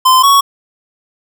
square tone pair in turn, 1032 / 1114.4 Hz, C6 / C#6, -24 / +9 cents, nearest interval minor second, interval 133 cents, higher second, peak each -6 dBFS, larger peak neither, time 0.05-0.23 / 0.23-0.41 s, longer neither, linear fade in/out 10 ms, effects none

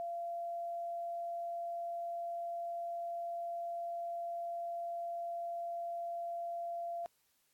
sine tone, 686 Hz, F5, 31 cents flat, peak -37 dBFS, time 0-7.06 s, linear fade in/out 0 ms, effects white hiss -75 dBFS RMS until 7.53 s + AAC 64 kbps

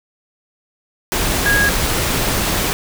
sine tone in noise, 1646 Hz, G#6, 16 cents flat, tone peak -13 dBFS, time 1.46-1.69 s, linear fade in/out 0 ms, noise pink, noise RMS -18 dBFS, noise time 1.12-2.73 s, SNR +2 dB, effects none

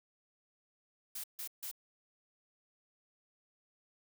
blue noise bursts, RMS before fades -42 dBFS, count 3, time 1.15-1.714 s, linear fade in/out 5 ms, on 88 ms, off 150 ms, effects none

